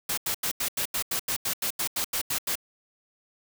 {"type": "noise bursts", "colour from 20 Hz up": "white", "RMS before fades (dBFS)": -28, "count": 15, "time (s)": [0.09, 2.555], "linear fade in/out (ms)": 5, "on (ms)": 85, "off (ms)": 85, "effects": []}